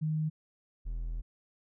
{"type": "tone pair in turn", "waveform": ["sine", "triangle"], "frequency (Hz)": [155.5, 41.19], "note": ["D#3", "E1"], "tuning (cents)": [-1, -1], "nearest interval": "octave + major seventh", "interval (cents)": 2300, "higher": "first", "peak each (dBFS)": [-28, -31], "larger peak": "first", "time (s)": [[0.01, 0.3], [0.85, 1.22]], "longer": "second", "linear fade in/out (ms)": 20, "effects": []}